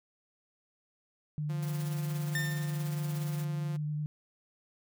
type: tone with vibrato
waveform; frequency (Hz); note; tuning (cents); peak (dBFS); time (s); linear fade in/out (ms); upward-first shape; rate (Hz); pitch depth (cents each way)
sine; 150; D3; +37; -31; 1.38-4.06; 0; sine; 10; 15
type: tone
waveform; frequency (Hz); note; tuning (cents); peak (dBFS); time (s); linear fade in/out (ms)
sawtooth; 174.61; F3; 0; -38; 1.49-3.77; 10
type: noise with tremolo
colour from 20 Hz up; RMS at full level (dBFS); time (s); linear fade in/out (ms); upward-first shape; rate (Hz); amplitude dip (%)
white; -46; 1.62-3.45; 10; triangle; 17; 65
type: tone with exponential decay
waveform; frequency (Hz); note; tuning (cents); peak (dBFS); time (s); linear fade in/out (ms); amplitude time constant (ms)
40% pulse; 1802; A6; +41; -29; 2.35-3; 2; 140
effects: none